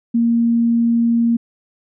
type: tone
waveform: sine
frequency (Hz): 233.1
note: A#3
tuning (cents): 0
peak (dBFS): -12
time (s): 0.14-1.37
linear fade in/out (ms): 10
effects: none